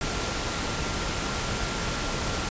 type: tone in noise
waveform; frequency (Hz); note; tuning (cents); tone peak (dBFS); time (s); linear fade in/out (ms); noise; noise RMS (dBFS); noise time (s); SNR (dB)
sine; 1377; F6; -25; -40; 0.01-2.49; 2; pink; -29; 0.01-2.49; -14
effects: resampled to 16000 Hz